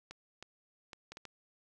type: clicks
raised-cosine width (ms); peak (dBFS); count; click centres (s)
0.2; -29; 6; 0.11 / 0.426 / 0.932 / 1.12 / 1.171 / 1.253
effects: none